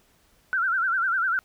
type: tone with vibrato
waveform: sine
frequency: 1452 Hz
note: F#6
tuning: 33 cents flat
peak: -21 dBFS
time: 0.53-1.39 s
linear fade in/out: 0 ms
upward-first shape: sine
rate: 10 Hz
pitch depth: 140 cents each way
effects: pink hiss -62 dBFS RMS until 1.44 s

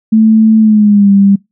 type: tone with pitch glide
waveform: sine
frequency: 220 to 198.28 Hz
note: A3 to G3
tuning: 0 to +20 cents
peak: -3 dBFS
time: 0.12-1.36 s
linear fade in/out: 10 ms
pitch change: -180 cents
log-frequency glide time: 0.59-1.11 s
effects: noise-tail reverb RT60 0.2 s tail -25 dB re dry

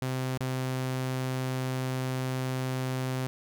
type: tone with dropouts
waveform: sawtooth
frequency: 129.6 Hz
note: C3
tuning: 16 cents flat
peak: -25 dBFS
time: 0.02-3.27 s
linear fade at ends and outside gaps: 0 ms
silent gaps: 0.376-0.406 s
effects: none

